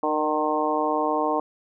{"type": "harmonic tone with a mistuned harmonic", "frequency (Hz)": 152.5, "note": "D#3", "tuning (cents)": -34, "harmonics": [2, 3, 4, 5, 6, 7], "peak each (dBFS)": [-28, -28, -28, -28, -28, -28], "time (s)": [0.03, 1.4], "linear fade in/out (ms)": 2, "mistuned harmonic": 3, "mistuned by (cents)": 25, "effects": []}